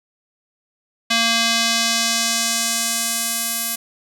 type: tone with band-pass filter sweep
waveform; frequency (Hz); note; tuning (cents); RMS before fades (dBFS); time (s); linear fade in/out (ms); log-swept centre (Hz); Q
square; 230; A#3; -23; -20; 1.1-3.76; 10; 3700 to 12000; 1.1
effects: none